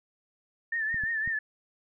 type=tone with vibrato; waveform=sine; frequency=1789 Hz; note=A6; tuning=28 cents sharp; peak=-27 dBFS; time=0.72-1.39 s; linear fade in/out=5 ms; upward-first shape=triangle; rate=5.8 Hz; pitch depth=80 cents each way
type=clicks; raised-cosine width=5 ms; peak=-29 dBFS; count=3; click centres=0.944 / 1.037 / 1.276 s
effects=none